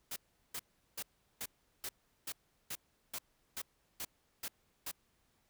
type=noise bursts; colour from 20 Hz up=white; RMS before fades=-41 dBFS; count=12; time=0.11-4.914 s; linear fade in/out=5 ms; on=52 ms; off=380 ms; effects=pink hiss -75 dBFS RMS until 5.49 s